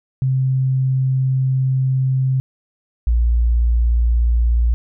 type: tone pair in turn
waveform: sine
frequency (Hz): 131.4 / 58.41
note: C3 / A#1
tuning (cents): +8 / +4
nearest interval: octave + major second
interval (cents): 1404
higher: first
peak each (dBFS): -14 / -12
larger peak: second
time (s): 0.22-2.4 / 3.07-4.74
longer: first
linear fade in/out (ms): 0
effects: none